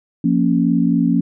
sine chord, Bb minor, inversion second, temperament equal, 174.61 / 233.1 / 277.2 Hz, F3 / Bb3 / Db4, 0 / 0 / 0 cents, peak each -17 dBFS, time 0.24-1.21 s, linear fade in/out 5 ms, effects none

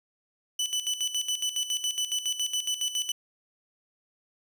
25% pulse tone with tremolo, 2988 Hz, F#7, 16 cents sharp, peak -22 dBFS, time 0.59-3.12 s, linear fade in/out 5 ms, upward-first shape square, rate 7.2 Hz, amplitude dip 70%, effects none

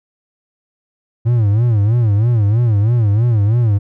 triangle tone with vibrato, 110.7 Hz, A2, 11 cents sharp, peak -8 dBFS, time 1.25-3.79 s, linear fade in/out 20 ms, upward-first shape sine, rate 3.1 Hz, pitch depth 170 cents each way, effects none

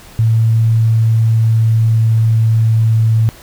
sine tone with pitch glide, 112.7 to 111.79 Hz, A2 to A2, +42 to +28 cents, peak -8 dBFS, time 0.19-3.29 s, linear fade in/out 0 ms, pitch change -14 cents, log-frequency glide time 0.77-3.16 s, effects pink hiss -39 dBFS RMS until 3.42 s

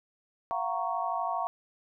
sine chord, Gb major seventh, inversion third, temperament equal with one note detuned, 687.6 / 740 / 932.3 / 1108.7 Hz, F5 / Gb5 / Bb5 / Db6, -27 / 0 / 0 / 0 cents, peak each -34 dBFS, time 0.51-1.47 s, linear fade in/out 0 ms, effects none

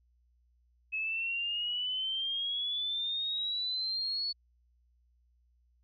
sine exponential sweep, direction up, 2574 to 4435 Hz, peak -31 dBFS, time 0.92-4.33 s, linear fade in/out 20 ms, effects added 60 Hz sine -66 dBFS peak until 5.83 s

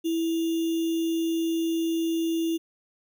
sine tone with sample-and-hold, 329.6 Hz, E4, in tune, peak -23 dBFS, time 0.04-2.58 s, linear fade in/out 20 ms, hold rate 3150 Hz, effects none

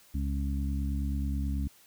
harmonic tone, 69.3 Hz, C#2, in tune, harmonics 1 / 2 / 3 / 4, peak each -29 / -39 / -37 / -39 dBFS, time 0.14-1.68 s, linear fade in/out 10 ms, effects white hiss -59 dBFS RMS until 1.86 s

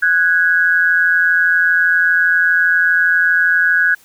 sine tone pair together, 1480 / 1652.5 Hz, F#6 / G#6, 0 / -9 cents, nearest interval major second, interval 191 cents, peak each -13 dBFS, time 0.02-3.95 s, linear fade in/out 10 ms, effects white hiss -49 dBFS RMS until 4.04 s

